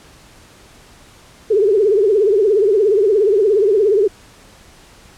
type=tone with vibrato; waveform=sine; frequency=411.8 Hz; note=G#4; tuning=15 cents flat; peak=-10 dBFS; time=1.5-4.08 s; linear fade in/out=10 ms; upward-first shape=triangle; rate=17 Hz; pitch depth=180 cents each way; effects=pink hiss -45 dBFS RMS until 5.17 s + low-pass 10000 Hz 12 dB/octave